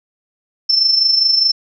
sine tone with amplitude modulation, 5330 Hz, E8, 18 cents sharp, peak -8 dBFS, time 0.69-1.52 s, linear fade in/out 10 ms, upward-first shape sine, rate 24.9 Hz, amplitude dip 55%, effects none

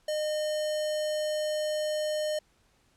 square tone with notch filter, 610 Hz, D#5, 34 cents flat, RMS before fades -30 dBFS, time 0.08-2.39 s, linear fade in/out 5 ms, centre 1600 Hz, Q 1.9, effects pink hiss -67 dBFS RMS until 2.96 s + low-pass 10000 Hz 12 dB/octave

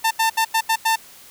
sawtooth tone bursts at uneven times, 896 Hz, A5, 31 cents sharp, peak -12 dBFS, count 6, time 0.04-0.11 / 0.19-0.3 / 0.37-0.45 / 0.54-0.61 / 0.69-0.76 / 0.85-0.96 s, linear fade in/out 10 ms, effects white hiss -45 dBFS RMS until 1.3 s

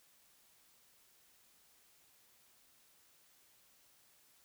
silence, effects white hiss -68 dBFS RMS until 4.44 s

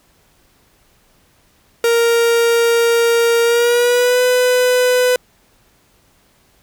45% pulse tone with pitch glide, 466.2 to 499.7 Hz, A#4 to B4, 0 to +20 cents, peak -11 dBFS, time 1.84-5.16 s, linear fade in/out 2 ms, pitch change +120 cents, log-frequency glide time 3.43-4.21 s, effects pink hiss -55 dBFS RMS until 6.62 s

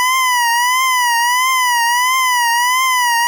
25% pulse tone with vibrato, 987.8 Hz, B5, in tune, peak -8 dBFS, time 0-3.27 s, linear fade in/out 0 ms, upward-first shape triangle, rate 1.5 Hz, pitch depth 110 cents each way, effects none

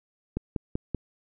click train, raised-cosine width 3 ms, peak -15 dBFS, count 4, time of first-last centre 0.37-0.947 s, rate 5.2 Hz, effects none

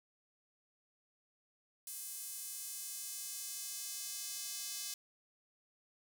square tone with high-pass filter sweep, 233.1 Hz, A#3, in tune, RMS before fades -44 dBFS, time 1.87-4.94 s, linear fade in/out 2 ms, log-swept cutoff 9000 to 5400 Hz, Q 1.1, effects none

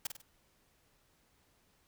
white noise with echo, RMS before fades -35 dBFS, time 0.05-0.07 s, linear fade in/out 5 ms, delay 49 ms, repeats 3, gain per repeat -7 dB, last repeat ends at 0.217 s, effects pink hiss -71 dBFS RMS until 1.87 s

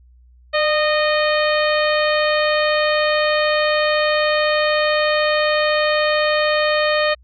harmonic tone with a mistuned harmonic, 616 Hz, D#5, 17 cents flat, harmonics 1 / 2 / 3 / 4 / 5 / 6 / 7, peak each -17 / -23 / -22 / -26 / -28 / -31 / -28 dBFS, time 0.53-7.15 s, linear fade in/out 20 ms, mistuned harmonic 1, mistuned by -39 cents, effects added 61 Hz sine -46 dBFS peak until 7.23 s

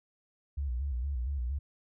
sine tone with vibrato, 65.41 Hz, C2, in tune, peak -30 dBFS, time 0.57-1.59 s, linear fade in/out 10 ms, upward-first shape square, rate 4.3 Hz, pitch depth 130 cents each way, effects none

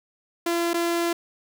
sawtooth tone with dropouts, 340.7 Hz, F4, 43 cents flat, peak -18 dBFS, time 0.46-1.13 s, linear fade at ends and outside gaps 5 ms, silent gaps 0.734-0.741 s, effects none

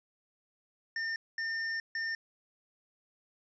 square tone bursts at uneven times, 1810 Hz, A6, 48 cents sharp, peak -33 dBFS, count 3, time 0.96-1.16 / 1.38-1.8 / 1.95-2.15 s, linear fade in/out 2 ms, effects resampled to 16000 Hz + 11-bit

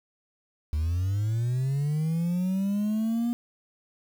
sine linear sweep, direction up, 73.6 to 240.4 Hz, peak -21 dBFS, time 0.73-3.33 s, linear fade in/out 0 ms, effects tanh soft clip ceiling -23 dBFS + 8-bit

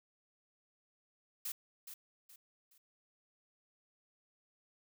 blue noise with echo, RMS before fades -40 dBFS, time 1.45-1.52 s, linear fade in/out 5 ms, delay 420 ms, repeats 3, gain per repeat -9 dB, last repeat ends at 2.78 s, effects none

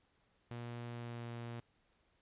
sawtooth tone with pitch glide, 119.2 to 118.04 Hz, A#2 to A#2, +39 to +22 cents, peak -39 dBFS, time 0.51-1.6 s, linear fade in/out 0 ms, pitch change -17 cents, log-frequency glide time 0.9-1.26 s, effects pink hiss -75 dBFS RMS until 2.21 s + resampled to 8000 Hz

